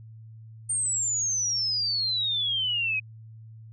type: exponential sweep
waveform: sine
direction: down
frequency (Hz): 8870 to 2500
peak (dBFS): -24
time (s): 0.69-3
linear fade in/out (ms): 10
effects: added 111 Hz sine -43 dBFS peak until 3.72 s